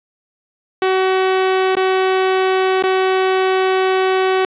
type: tone with dropouts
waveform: sawtooth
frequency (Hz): 377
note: F#4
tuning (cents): +32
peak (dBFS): -9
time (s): 0.82-4.45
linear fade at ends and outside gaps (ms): 2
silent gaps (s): 1.753-1.768 / 2.825-2.837
effects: resampled to 8000 Hz + 8-bit